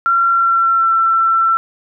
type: tone with pitch glide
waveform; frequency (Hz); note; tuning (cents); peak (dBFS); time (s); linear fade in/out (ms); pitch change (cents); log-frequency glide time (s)
sine; 1368 to 1342.9; F6 to E6; -36 to +32; -10; 0.06-1.57; 0; -32; 0.29-0.92
effects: none